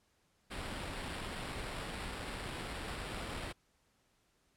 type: noise with sample-and-hold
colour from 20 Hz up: pink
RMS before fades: -42 dBFS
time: 0.5-3.53 s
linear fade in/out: 20 ms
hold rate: 6300 Hz
effects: pink hiss -74 dBFS RMS until 4.56 s + low-pass 11000 Hz 12 dB/octave